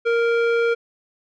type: tone with low-pass filter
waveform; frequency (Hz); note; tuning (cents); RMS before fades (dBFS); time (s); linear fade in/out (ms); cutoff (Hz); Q
square; 466.2; A#4; 0; -19; 0.05-0.75; 20; 2100; 1.3
effects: none